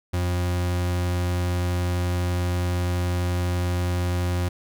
40% pulse tone, 88.8 Hz, F2, 29 cents sharp, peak -21 dBFS, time 0.13-4.49 s, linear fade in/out 10 ms, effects none

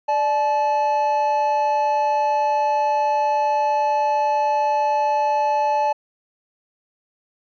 triangle tone pair together, 591 / 862.2 Hz, D5 / A5, +11 / -35 cents, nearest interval perfect fifth, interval 654 cents, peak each -21 / -16 dBFS, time 0.08-5.93 s, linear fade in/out 10 ms, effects resampled to 16000 Hz

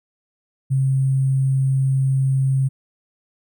sine tone with sample-and-hold, 133.8 Hz, C3, 39 cents sharp, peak -15 dBFS, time 0.7-2.69 s, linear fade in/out 20 ms, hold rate 8820 Hz, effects none

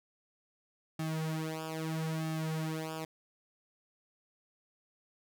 sawtooth tone with flanger, 159.1 Hz, D#3, 39 cents sharp, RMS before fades -36 dBFS, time 0.99-3.05 s, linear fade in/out 5 ms, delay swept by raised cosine 2 to 5.8 ms, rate 0.77 Hz, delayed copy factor -0.9, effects none

